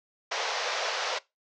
pink band-pass noise, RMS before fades -31 dBFS, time 0.31-1.19 s, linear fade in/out 10 ms, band 470 to 6100 Hz, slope 48 dB/octave, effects noise-tail reverb RT60 0.2 s tail -20 dB re dry

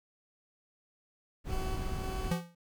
brown noise, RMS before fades -35 dBFS, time 1.44-2.34 s, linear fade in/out 50 ms
20% pulse tone with tremolo, 377 Hz, F#4, 32 cents sharp, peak -35 dBFS, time 1.48-2.42 s, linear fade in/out 50 ms, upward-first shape square, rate 1.8 Hz, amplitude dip 30%
square tone with exponential decay, 171.8 Hz, F3, 28 cents flat, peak -26 dBFS, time 2.31-2.55 s, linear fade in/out 5 ms, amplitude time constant 52 ms
effects none

